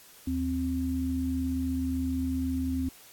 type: tone pair together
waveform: sine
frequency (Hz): 77.92 / 261.6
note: D#2 / C4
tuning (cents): +3 / 0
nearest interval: octave + major sixth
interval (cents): 2097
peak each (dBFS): -32 / -28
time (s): 0.27-2.89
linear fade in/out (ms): 5
effects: white hiss -53 dBFS RMS until 3.12 s + AAC 64 kbps